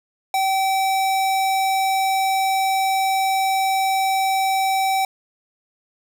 square tone, 770 Hz, G5, 31 cents flat, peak -18 dBFS, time 0.34-5.05 s, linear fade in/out 2 ms, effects none

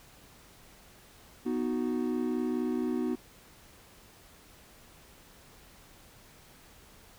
triangle chord, B major, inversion none, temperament equal, 246.9 / 311.1 / 370 Hz, B3 / D#4 / F#4, 0 / 0 / 0 cents, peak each -29 / -32 / -32 dBFS, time 1.45-3.16 s, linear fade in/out 20 ms, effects pink hiss -56 dBFS RMS until 7.18 s

